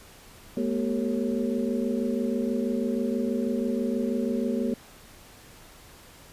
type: tone cluster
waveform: sine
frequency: 214 / 240.2 / 389.1 / 453.3 / 549 Hz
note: A3 / B3 / G4 / A#4 / C#5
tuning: -48 / -48 / -13 / -48 / -17 cents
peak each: -31 / -27 / -32 / -34 / -35 dBFS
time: 0.57-4.74 s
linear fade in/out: 2 ms
effects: pink hiss -50 dBFS RMS until 6.32 s + resampled to 32000 Hz